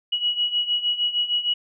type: beating tone pair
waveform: sine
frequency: 2913 / 2919.5 Hz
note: F#7 / F#7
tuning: -28 / -24 cents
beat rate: 6.5 Hz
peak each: -26 / -22 dBFS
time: 0.12-1.54 s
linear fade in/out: 10 ms
effects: none